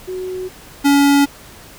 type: tone pair in turn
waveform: sine / square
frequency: 370 / 282.5 Hz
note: F#4 / C#4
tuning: 0 / +33 cents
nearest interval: perfect fourth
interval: 467 cents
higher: first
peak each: -22 / -10 dBFS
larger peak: second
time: 0.07-0.49 / 0.84-1.26 s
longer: neither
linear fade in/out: 20 ms
effects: pink hiss -40 dBFS RMS until 1.78 s